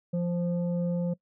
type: tone pair together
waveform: sine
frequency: 173.52 / 523.3 Hz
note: F3 / C5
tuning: -11 / 0 cents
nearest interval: octave + perfect fifth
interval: 1911 cents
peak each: -25 / -32 dBFS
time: 0.13-1.14 s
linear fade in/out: 10 ms
effects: noise-tail reverb RT60 0.1 s tail -22 dB re dry + tanh soft clip ceiling -21 dBFS